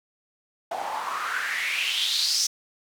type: noise with band-pass filter sweep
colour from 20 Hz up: white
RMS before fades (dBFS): -27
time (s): 0.71-2.47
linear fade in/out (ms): 5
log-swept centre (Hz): 680 to 5800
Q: 5.3
effects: none